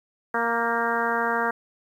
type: harmonic tone with a mistuned harmonic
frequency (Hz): 233.1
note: A#3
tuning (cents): 0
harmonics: 1 / 2 / 3 / 4 / 5 / 6 / 7 / 8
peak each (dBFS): -33 / -29 / -30 / -28 / -30 / -30 / -29 / -34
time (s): 0.34-1.51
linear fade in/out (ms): 5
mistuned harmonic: 7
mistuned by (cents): -28
effects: 9-bit